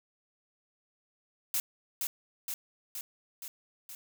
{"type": "noise with echo", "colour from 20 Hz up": "blue", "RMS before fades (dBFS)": -30, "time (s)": [1.54, 1.6], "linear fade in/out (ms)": 2, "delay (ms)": 470, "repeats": 5, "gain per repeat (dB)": -3, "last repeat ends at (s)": 3.95, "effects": []}